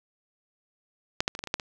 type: clicks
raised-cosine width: 0.2 ms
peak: -6 / -7 / -18 / -17 / -16 / -19 / -7 / -18 dBFS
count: 8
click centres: 1.205 / 1.279 / 1.351 / 1.391 / 1.439 / 1.473 / 1.541 / 1.598 s
effects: 8-bit